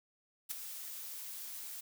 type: noise with ADSR envelope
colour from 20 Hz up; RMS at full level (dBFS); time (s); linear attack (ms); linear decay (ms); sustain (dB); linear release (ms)
blue; -36; 0.49-1.81; 20; 12; -9; 11
effects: none